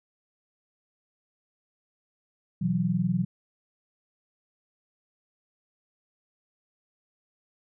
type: chord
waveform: sine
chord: B suspended fourth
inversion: none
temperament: equal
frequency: 123.47 / 164.81 / 185 Hz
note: B2 / E3 / F#3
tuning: 0 / 0 / 0 cents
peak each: -31 / -27 / -26 dBFS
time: 2.61-3.25 s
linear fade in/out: 10 ms
effects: none